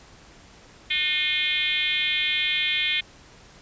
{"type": "tone with frequency modulation", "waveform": "sine", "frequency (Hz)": 2794, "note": "F7", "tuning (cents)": 0, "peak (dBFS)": -21, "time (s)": [0.9, 3.01], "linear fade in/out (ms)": 10, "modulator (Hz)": 326, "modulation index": 2.6, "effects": ["pink hiss -50 dBFS RMS until 3.61 s", "resampled to 16000 Hz"]}